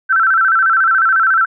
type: tone with vibrato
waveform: sine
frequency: 1438 Hz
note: F#6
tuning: 50 cents flat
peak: -9 dBFS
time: 0.09-1.46 s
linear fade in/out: 20 ms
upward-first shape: square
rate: 14 Hz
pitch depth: 120 cents each way
effects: none